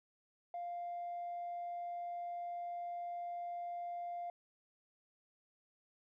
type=tone with tanh clipping; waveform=triangle; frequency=698.5 Hz; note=F5; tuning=in tune; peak=-40 dBFS; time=0.54-4.3 s; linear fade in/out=2 ms; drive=5 dB; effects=none